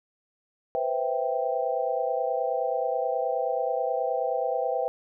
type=chord; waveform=sine; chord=C major seventh; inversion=third; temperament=equal; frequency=493.9 / 523.3 / 659.3 / 784 Hz; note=B4 / C5 / E5 / G5; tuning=0 / 0 / 0 / 0 cents; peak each=-30 dBFS; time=0.75-4.88 s; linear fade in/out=0 ms; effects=none